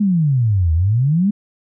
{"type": "exponential two-way sweep", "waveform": "sine", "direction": "down then up", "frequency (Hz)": [213.9, 77.78, 213.9], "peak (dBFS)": -12, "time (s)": [0, 1.31], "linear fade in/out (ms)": 10, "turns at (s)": 0.73, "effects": []}